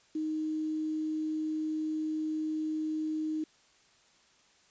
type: tone with quantisation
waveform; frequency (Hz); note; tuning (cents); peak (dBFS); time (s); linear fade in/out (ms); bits
sine; 311.4; D#4; +2; -30; 0.15-3.44; 5; 9
effects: white hiss -64 dBFS RMS until 4.7 s + resampled to 16000 Hz